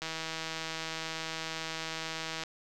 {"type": "click train", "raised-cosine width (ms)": 0.2, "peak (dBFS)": -19, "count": 390, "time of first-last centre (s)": [0.02, 2.436], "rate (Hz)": 161, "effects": []}